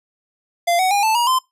square tone with pitch steps, 690 / 748.1 / 811.1 / 879.4 / 953.5 / 1033.8 Hz, F5 / F#5 / G#5 / A5 / A#5 / C6, -21 / +19 / -41 / -1 / +39 / -21 cents, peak -15 dBFS, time 0.67-1.39 s, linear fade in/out 10 ms, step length 120 ms, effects noise-tail reverb RT60 0.2 s tail -23 dB re dry + resampled to 32000 Hz

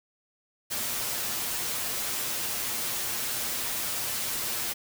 white noise with comb filter, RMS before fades -31 dBFS, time 0.7-4.74 s, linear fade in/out 20 ms, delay 8.5 ms, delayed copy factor +0.65, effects none

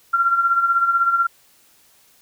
sine tone with tremolo, 1374 Hz, F6, 29 cents flat, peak -12 dBFS, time 0.13-1.27 s, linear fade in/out 10 ms, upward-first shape sine, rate 16 Hz, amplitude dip 60%, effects white hiss -55 dBFS RMS until 2.21 s

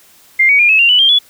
sine tone with pitch steps, 2100 / 2251 / 2412 / 2585 / 2771 / 2970 / 3183 / 3411 Hz, C7 / C#7 / D7 / E7 / F7 / F#7 / G7 / G#7, +6 / +26 / +46 / -34 / -14 / +6 / +26 / +46 cents, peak -6 dBFS, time 0.39-1.19 s, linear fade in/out 10 ms, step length 100 ms, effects white hiss -46 dBFS RMS until 1.29 s

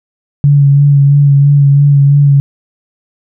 sine tone with vibrato, 141.8 Hz, C#3, 40 cents sharp, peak -3 dBFS, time 0.44-2.4 s, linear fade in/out 0 ms, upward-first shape sine, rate 3 Hz, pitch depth 24 cents each way, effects none

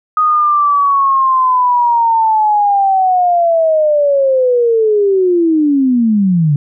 sine linear sweep, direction down, 1249 to 139.7 Hz, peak -8 dBFS, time 0.17-6.56 s, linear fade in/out 2 ms, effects none

